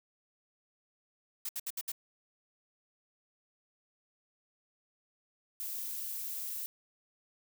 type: noise bursts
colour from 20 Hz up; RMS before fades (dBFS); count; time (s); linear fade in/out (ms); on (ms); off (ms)
blue; -37; 5; 1.45-1.919; 5; 41; 66
type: noise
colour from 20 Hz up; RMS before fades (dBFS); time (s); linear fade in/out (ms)
violet; -39; 5.6-6.66; 0
effects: none